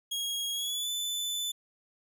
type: tone with pitch glide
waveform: sawtooth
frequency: 3290 to 3506 Hz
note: G#7 to A7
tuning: -17 to -7 cents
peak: -28 dBFS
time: 0.11-1.52 s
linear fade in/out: 10 ms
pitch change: +110 cents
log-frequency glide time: 0.53-0.9 s
effects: none